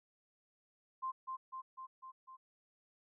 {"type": "tone with echo", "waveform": "sine", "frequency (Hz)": 1046.5, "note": "C6", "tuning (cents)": 0, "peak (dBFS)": -36, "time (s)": [1.02, 1.12], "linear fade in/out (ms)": 20, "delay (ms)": 250, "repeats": 5, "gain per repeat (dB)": -3, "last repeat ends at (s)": 2.37, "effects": []}